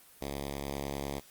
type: tone with notch filter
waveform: 5% pulse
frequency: 70 Hz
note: C#2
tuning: 18 cents sharp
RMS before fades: -37 dBFS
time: 0.21-1.2 s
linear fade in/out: 10 ms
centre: 1500 Hz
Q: 1.6
effects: white hiss -57 dBFS RMS until 1.3 s + Opus 24 kbps